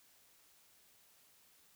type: silence
effects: white hiss -67 dBFS RMS until 1.75 s